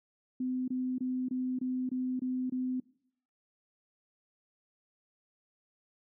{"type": "tone bursts", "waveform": "sine", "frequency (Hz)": 255, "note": "C4", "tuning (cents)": -44, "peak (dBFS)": -30, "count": 8, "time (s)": [0.4, 2.801], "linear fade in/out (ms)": 5, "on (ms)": 280, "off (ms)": 23, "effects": ["noise-tail reverb RT60 0.7 s tail -22 dB re dry"]}